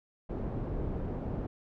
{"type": "low-pass noise", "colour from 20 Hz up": "pink", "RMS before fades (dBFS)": -35, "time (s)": [0.29, 1.47], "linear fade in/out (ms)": 10, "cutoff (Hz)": 520, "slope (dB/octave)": 12, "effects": []}